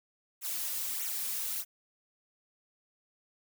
blue noise with flanger, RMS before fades -35 dBFS, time 0.41-1.65 s, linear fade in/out 50 ms, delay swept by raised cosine 0.2 to 3.8 ms, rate 1.6 Hz, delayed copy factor -0.95, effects none

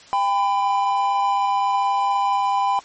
triangle tone pair together, 796 / 1002.9 Hz, G5 / B5, +26 / +26 cents, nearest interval major third, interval 400 cents, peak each -18 dBFS, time 0.13-2.79 s, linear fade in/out 0 ms, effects white hiss -46 dBFS RMS until 2.84 s + MP3 32 kbps

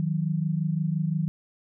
sine tone pair together, 156.6 / 182.39 Hz, D#3 / F#3, +11 / -25 cents, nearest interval minor third, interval 264 cents, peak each -25 / -28 dBFS, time 0-1.28 s, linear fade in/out 0 ms, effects none

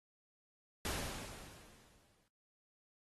pink noise with exponential decay, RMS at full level -38 dBFS, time 0.85-2.28 s, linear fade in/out 1 ms, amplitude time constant 310 ms, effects AAC 32 kbps

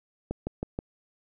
click train, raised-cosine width 2 ms, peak -17 dBFS, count 4, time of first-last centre 0.31-0.789 s, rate 6.26 Hz, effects none

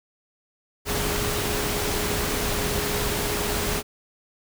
sine tone in noise, 415.3 Hz, G#4, in tune, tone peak -31 dBFS, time 0.85-3.83 s, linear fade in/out 50 ms, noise pink, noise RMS -26 dBFS, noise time 0.85-3.83 s, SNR -8 dB, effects none

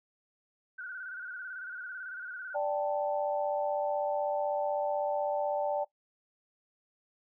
sine tone with vibrato, 1480 Hz, F#6, in tune, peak -38 dBFS, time 0.78-2.56 s, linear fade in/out 10 ms, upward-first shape square, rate 18 Hz, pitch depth 57 cents each way
sine chord, D suspended fourth, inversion none, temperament equal, 587.3 / 784 / 880 Hz, D5 / G5 / A5, 0 / 0 / 0 cents, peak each -30 / -34 / -36 dBFS, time 2.54-5.85 s, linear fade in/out 20 ms
effects noise-tail reverb RT60 0.1 s tail -18 dB re dry

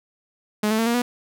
sawtooth tone with pitch steps, 211.4 / 219.1 / 227.1 / 235.4 / 244 Hz, G#3 / A3 / A#3 / A#3 / B3, +31 / -7 / -45 / +17 / -21 cents, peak -15 dBFS, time 0.63-1.02 s, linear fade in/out 5 ms, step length 78 ms, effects none

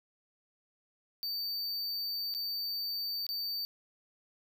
square tone with dropouts, 4596 Hz, D8, 38 cents flat, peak -34 dBFS, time 1.23-3.65 s, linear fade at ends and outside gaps 0 ms, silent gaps 2.34-2.348 / 3.266-3.29 s, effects none

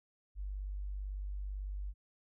sine tone, 49 Hz, G1, in tune, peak -37 dBFS, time 0.35-1.94 s, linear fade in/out 50 ms, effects none

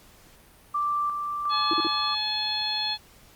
sine tone with tremolo, 1174.7 Hz, D6, in tune, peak -23 dBFS, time 0.74-2.15 s, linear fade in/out 10 ms, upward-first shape square, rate 1.4 Hz, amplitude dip 40%
harmonic tone, 853 Hz, G#5, 46 cents sharp, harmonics 1 / 2 / 3 / 4 / 5, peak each -34 / -39 / -37 / -30 / -28 dBFS, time 1.49-2.98 s, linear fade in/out 50 ms
sine tone bursts, 330 Hz, E4, 2 cents sharp, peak -25 dBFS, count 3, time 1.71-1.871 s, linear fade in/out 2 ms, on 25 ms, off 43 ms
effects pink hiss -54 dBFS RMS until 3.35 s + Opus 48 kbps

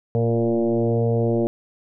sine tone with frequency modulation, 116.54 Hz, A#2, in tune, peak -17 dBFS, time 0.15-1.47 s, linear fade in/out 0 ms, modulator 116 Hz, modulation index 4.1, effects none

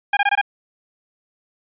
20% pulse tone bursts, 809 Hz, G#5, 46 cents flat, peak -9 dBFS, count 5, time 0.13-0.414 s, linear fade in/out 5 ms, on 40 ms, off 21 ms, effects resampled to 8000 Hz

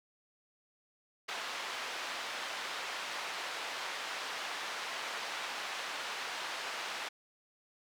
pink band-pass noise, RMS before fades -40 dBFS, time 1.28-7.09 s, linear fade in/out 10 ms, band 840 to 4400 Hz, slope 12 dB/octave, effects none

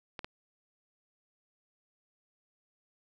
clicks, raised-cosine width 0.3 ms, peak -23 dBFS, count 2, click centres 0.192 / 0.245 s, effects none

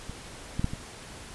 clicks, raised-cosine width 5 ms, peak -25 / -16 / -12 / -21 dBFS, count 4, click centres 0.096 / 0.595 / 0.644 / 0.735 s, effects pink hiss -44 dBFS RMS until 1.34 s + resampled to 24000 Hz

